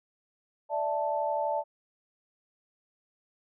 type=chord; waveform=sine; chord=D suspended second; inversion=none; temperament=equal; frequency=587.3 / 659.3 / 880 Hz; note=D5 / E5 / A5; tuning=0 / 0 / 0 cents; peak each=-31 / -33 / -30 dBFS; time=0.69-1.64 s; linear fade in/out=50 ms; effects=none